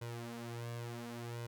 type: tone with flanger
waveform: sawtooth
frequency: 118 Hz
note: A#2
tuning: 22 cents sharp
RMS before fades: -44 dBFS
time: 0.01-1.47 s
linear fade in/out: 10 ms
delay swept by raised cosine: 2 to 6.7 ms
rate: 0.71 Hz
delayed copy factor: +0.7
effects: none